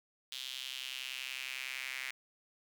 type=tone with high-pass filter sweep; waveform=sawtooth; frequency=130.81 Hz; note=C3; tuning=in tune; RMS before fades=-42 dBFS; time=0.32-2.11 s; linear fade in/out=0 ms; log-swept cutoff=3400 to 2100 Hz; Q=3.7; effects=none